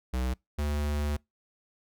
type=tone pair in turn; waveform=square; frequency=63.3 / 73.7 Hz; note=B1 / D2; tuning=+43 / +7 cents; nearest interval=minor third; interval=264 cents; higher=second; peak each=-28 / -28 dBFS; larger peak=neither; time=0.13-0.34 / 0.58-1.17 s; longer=second; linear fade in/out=10 ms; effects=noise-tail reverb RT60 0.2 s tail -26 dB re dry